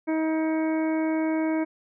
harmonic tone, 317.2 Hz, D#4, 33 cents sharp, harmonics 1 / 2 / 3 / 4 / 5 / 6 / 7, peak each -23 / -31 / -36 / -45 / -41 / -47 / -39 dBFS, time 0.07-1.65 s, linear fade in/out 20 ms, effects none

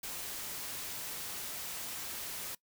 white noise, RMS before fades -41 dBFS, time 0.03-2.55 s, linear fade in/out 5 ms, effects noise-tail reverb RT60 0.1 s tail -21 dB re dry

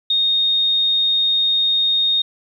sine tone, 3700 Hz, A#7, 14 cents flat, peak -14 dBFS, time 0.1-2.22 s, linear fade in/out 5 ms, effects 9-bit

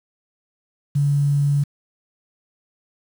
sine tone with quantisation, 143 Hz, D3, 46 cents flat, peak -15 dBFS, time 0.95-1.64 s, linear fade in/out 10 ms, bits 7, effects none

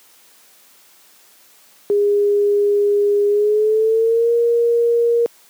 sine tone with pitch glide, 408.9 to 469.7 Hz, G#4 to A#4, -27 to +13 cents, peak -12 dBFS, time 1.9-5.26 s, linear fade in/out 0 ms, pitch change +240 cents, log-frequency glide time 3.28-4.32 s, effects white hiss -50 dBFS RMS until 5.49 s + high-pass 200 Hz 12 dB/octave

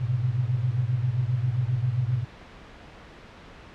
sine tone cluster, 104.2 / 124.3 / 131.8 Hz, G#2 / B2 / C3, +6 / +12 / +13 cents, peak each -29 / -24 / -31 dBFS, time 0-2.25 s, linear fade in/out 20 ms, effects pink hiss -46 dBFS RMS until 3.74 s + low-pass 3000 Hz 12 dB/octave

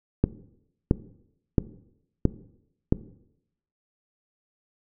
click train, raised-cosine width 3 ms, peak -5 dBFS, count 5, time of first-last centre 0.24-2.925 s, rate 1.49 Hz, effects noise-tail reverb RT60 0.8 s tail -17 dB re dry

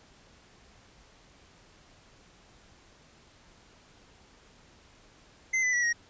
square tone with pitch steps, 2064 / 2002 / 1941.4 / 1882.9 Hz, C7 / B6 / B6 / A#6, -24 / +23 / -30 / +17 cents, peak -25 dBFS, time 5.53-5.93 s, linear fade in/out 10 ms, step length 100 ms, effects pink hiss -58 dBFS RMS until 6.09 s + resampled to 16000 Hz

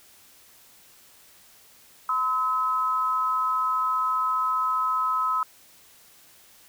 sine tone pair together, 1020 / 1285.1 Hz, C6 / E6, -44 / -44 cents, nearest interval major third, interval 400 cents, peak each -27 / -23 dBFS, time 2.09-5.43 s, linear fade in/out 2 ms, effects white hiss -54 dBFS RMS until 6.68 s

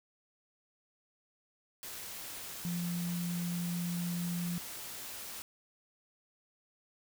sine tone in noise, 173.8 Hz, F3, 8 cents flat, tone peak -33 dBFS, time 2.65-4.58 s, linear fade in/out 0 ms, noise white, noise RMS -44 dBFS, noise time 1.83-5.42 s, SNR +8 dB, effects none

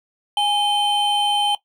triangle tone pair together, 827 / 3093 Hz, G#5 / G7, -8 / -24 cents, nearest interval octave + major seventh, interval 2284 cents, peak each -17 dBFS, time 0.37-1.55 s, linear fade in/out 2 ms, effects noise-tail reverb RT60 0.1 s tail -17 dB re dry

